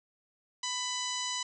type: harmonic tone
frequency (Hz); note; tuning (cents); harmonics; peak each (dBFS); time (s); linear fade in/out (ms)
996; B5; +14; 1 / 2 / 3 / 4 / 5 / 6 / 7 / 8; -39 / -42 / -39 / -39 / -42 / -40 / -41 / -46; 0.63-1.43; 5
effects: none